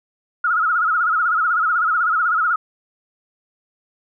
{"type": "tone with vibrato", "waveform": "sine", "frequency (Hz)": 1351, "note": "E6", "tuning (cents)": 42, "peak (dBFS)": -15, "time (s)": [0.44, 2.56], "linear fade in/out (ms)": 5, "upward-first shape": "sine", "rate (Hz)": 16, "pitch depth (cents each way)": 120, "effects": []}